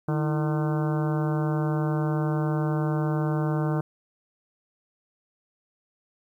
harmonic tone with a mistuned harmonic, 151.5 Hz, D#3, 46 cents flat, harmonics 1 / 2 / 3 / 4 / 5 / 6 / 7 / 8 / 9 / 10, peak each -24 / -30 / -34 / -36 / -38 / -40 / -41 / -42 / -43 / -44 dBFS, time 0.08-3.81 s, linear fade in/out 5 ms, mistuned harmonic 2, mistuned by +110 cents, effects 10-bit

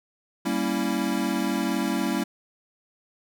square chord, G diminished seventh, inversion none, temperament equal, 196 / 233.1 / 277.2 / 329.6 Hz, G3 / Bb3 / Db4 / Fb4, 0 / 0 / 0 / 0 cents, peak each -30 dBFS, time 0.45-2.24 s, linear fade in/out 10 ms, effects none

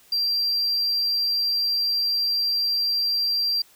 sine tone, 4728 Hz, D8, 11 cents sharp, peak -18 dBFS, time 0.12-3.62 s, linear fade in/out 5 ms, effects tanh soft clip ceiling -19 dBFS + white hiss -55 dBFS RMS until 3.75 s

